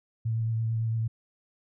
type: tone with vibrato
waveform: sine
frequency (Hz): 112.9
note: A2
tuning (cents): +45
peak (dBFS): -25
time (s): 0.25-1.08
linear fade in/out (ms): 10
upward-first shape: triangle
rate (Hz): 8.9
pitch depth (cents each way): 25
effects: none